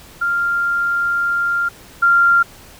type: tone pair in turn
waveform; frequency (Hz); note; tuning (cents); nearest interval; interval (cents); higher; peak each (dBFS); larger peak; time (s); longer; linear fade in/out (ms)
sine; 1394 / 1388.4; F6 / F6; -4 / -11; unison; 7; first; -15 / -9; second; 0.21-1.69 / 2.02-2.43; first; 10
effects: pink hiss -42 dBFS RMS until 2.79 s